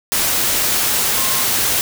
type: tone in noise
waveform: sine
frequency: 1065 Hz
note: C6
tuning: 30 cents sharp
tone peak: -28 dBFS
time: 1.17-1.44 s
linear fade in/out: 0 ms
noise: white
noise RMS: -17 dBFS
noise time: 0.12-1.81 s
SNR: -14 dB
effects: none